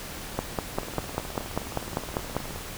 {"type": "two click trains", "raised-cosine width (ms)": 1, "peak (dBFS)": [-11, -23], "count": [11, 35], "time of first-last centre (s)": [[0.39, 2.366], [0.78, 2.56]], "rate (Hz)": [5.06, 19.1], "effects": ["pink hiss -38 dBFS RMS until 2.77 s"]}